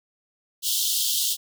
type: high-pass noise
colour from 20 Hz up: pink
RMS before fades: -24 dBFS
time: 0.62-1.37 s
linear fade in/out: 50 ms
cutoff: 3000 Hz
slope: 96 dB/octave
effects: none